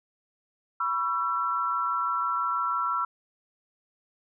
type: tone cluster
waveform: sine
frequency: 984 / 1110 / 1343 Hz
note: B5 / C#6 / E6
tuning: -7 / +2 / +32 cents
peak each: -32 / -33 / -26 dBFS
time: 0.8-3.05 s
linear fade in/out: 5 ms
effects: none